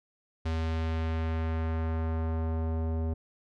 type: tone with low-pass filter sweep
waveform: square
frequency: 80.9 Hz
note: E2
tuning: 32 cents flat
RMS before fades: -30 dBFS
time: 0.45-3.14 s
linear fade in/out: 10 ms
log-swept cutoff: 4700 to 590 Hz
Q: 0.87
effects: none